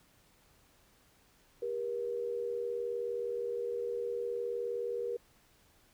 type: tone pair together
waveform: sine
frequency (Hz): 397.2 / 476.6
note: G4 / A#4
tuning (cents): +23 / +38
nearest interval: minor third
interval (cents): 315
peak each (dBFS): -39 / -34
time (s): 1.62-5.17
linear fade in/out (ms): 5
effects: pink hiss -66 dBFS RMS until 5.93 s